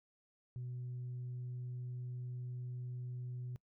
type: tone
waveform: sine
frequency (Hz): 124.2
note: B2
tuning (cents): +10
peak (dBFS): -39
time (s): 0.56-3.56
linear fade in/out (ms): 0
effects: noise-tail reverb RT60 0.1 s tail -23 dB re dry + tanh soft clip ceiling -38 dBFS